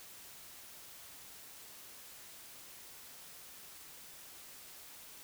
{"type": "silence", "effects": ["white hiss -53 dBFS RMS until 5.23 s"]}